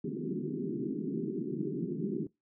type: band-pass noise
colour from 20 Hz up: white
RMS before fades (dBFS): -35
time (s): 0.04-2.27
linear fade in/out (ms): 5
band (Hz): 140 to 400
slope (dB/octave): 96
effects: noise-tail reverb RT60 0.2 s tail -22 dB re dry